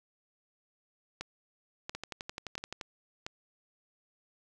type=two click trains; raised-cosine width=0.2 ms; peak=-20 / -21 dBFS; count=4 / 11; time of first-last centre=1.21-3.265 / 1.95-2.812 s; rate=1.46 / 11.6 Hz; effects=none